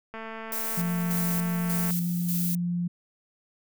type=click train; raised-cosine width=0.5 ms; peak=-24 dBFS; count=395; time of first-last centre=0.14-1.907 s; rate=223 Hz
type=noise with tremolo; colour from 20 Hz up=violet; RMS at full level=-31 dBFS; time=0.52-2.55 s; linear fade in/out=2 ms; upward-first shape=square; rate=1.7 Hz; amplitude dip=60%
type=tone; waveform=sine; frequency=174.61 Hz; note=F3; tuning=in tune; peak=-25 dBFS; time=0.77-2.88 s; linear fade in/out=10 ms
effects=none